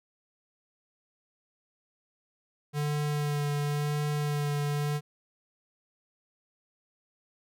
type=tone with vibrato; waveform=square; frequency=146.9 Hz; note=D3; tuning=1 cent sharp; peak=-28 dBFS; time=2.73-5.01 s; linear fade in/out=50 ms; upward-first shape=sine; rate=0.94 Hz; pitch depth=16 cents each way; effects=none